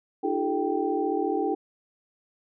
sine tone cluster, 300.3 / 338.5 / 393.6 / 433.8 / 783 Hz, D4 / E4 / G4 / A4 / G5, +39 / +46 / +7 / -25 / -2 cents, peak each -30 dBFS, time 0.23-1.55 s, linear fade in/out 10 ms, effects none

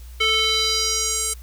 square tone with band-pass filter sweep, 440 Hz, A4, in tune, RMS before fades -21 dBFS, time 0.2-1.34 s, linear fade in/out 10 ms, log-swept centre 2700 to 8800 Hz, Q 2.8, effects added 60 Hz sine -36 dBFS peak until 1.42 s + white hiss -51 dBFS RMS until 1.42 s

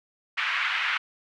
white band-pass noise, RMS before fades -27 dBFS, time 0.37-0.98 s, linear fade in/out 10 ms, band 1200 to 2600 Hz, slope 24 dB/octave, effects none

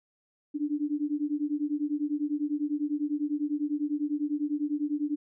sine beating tone pair, 290 / 300 Hz, D4 / D4, -22 / +37 cents, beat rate 10 Hz, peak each -30 dBFS, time 0.54-5.16 s, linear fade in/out 20 ms, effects none

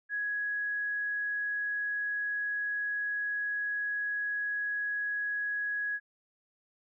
sine tone, 1669 Hz, G#6, 8 cents sharp, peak -30 dBFS, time 0.09-6 s, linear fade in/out 50 ms, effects none

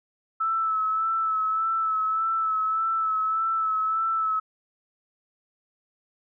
sine tone with vibrato, 1310 Hz, E6, 11 cents flat, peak -22 dBFS, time 0.4-4.4 s, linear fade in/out 10 ms, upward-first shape sine, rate 1.7 Hz, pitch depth 28 cents each way, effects none

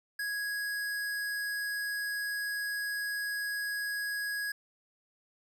square tone, 1661.2 Hz, G#6, in tune, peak -33 dBFS, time 0.19-4.52 s, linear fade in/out 5 ms, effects none

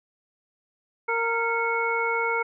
harmonic tone with a mistuned harmonic, 462.3 Hz, A#4, 14 cents flat, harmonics 1 / 2 / 3 / 5, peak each -28 / -28 / -28 / -28 dBFS, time 1.08-2.43 s, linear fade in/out 10 ms, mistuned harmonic 5, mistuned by -85 cents, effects none

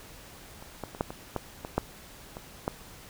clicks, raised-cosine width 1 ms, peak -29 / -20 / -27 / -12 / -23 / -15 / -21 / -10 / -25 / -13 dBFS, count 10, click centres 0.625 / 0.837 / 0.949 / 1.009 / 1.105 / 1.363 / 1.649 / 1.78 / 2.369 / 2.679 s, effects pink hiss -49 dBFS RMS until 3.09 s

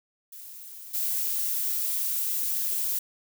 violet noise with level steps, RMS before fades -43 / -28 dBFS, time 0.32-2.99 s, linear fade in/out 5 ms, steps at 0.93 s, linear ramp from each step 20 ms, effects none

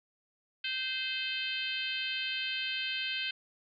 harmonic tone, 519 Hz, C5, 14 cents flat, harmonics 3 / 4 / 5 / 6 / 7 / 8 / 9, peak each -40 / -44 / -37 / -36 / -44 / -43 / -49 dBFS, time 0.64-3.31 s, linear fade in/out 5 ms, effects none

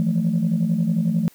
sine tone cluster, 163.8 / 174.9 / 219.5 Hz, E3 / F3 / A3, -11 / +3 / -4 cents, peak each -21 dBFS, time 0-1.28 s, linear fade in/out 0 ms, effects tanh soft clip ceiling -12 dBFS + white hiss -53 dBFS RMS until 1.34 s

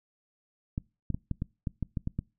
clicks, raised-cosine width 5 ms, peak -18 dBFS, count 10, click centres 0.779 / 1.103 / 1.145 / 1.313 / 1.421 / 1.672 / 1.827 / 1.972 / 2.074 / 2.19 s, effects noise-tail reverb RT60 0.3 s tail -25 dB re dry

